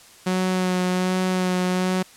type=tone with vibrato; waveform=sawtooth; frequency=183.7 Hz; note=F#3; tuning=12 cents flat; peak=-16 dBFS; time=0.26-2.03 s; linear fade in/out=10 ms; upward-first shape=sine; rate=1.3 Hz; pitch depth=16 cents each way; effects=white hiss -48 dBFS RMS until 2.16 s + low-pass 10000 Hz 12 dB/octave